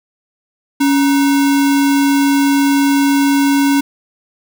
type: tone with sample-and-hold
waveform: sine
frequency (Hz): 279.5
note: C#4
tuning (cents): +14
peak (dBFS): -9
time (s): 0.8-3.81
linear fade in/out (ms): 10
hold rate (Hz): 1225
effects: none